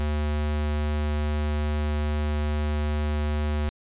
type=tone; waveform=square; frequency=74.8 Hz; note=D2; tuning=32 cents sharp; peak=-24 dBFS; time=0-3.69 s; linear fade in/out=0 ms; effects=resampled to 8000 Hz